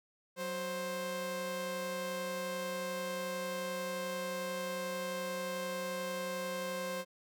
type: tone pair together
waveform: sawtooth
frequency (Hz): 185.8 / 526.1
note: F#3 / C5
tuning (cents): +7 / +9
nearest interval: octave + tritone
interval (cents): 1802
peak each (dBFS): -39 / -33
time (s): 0.36-7.05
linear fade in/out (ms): 50
effects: none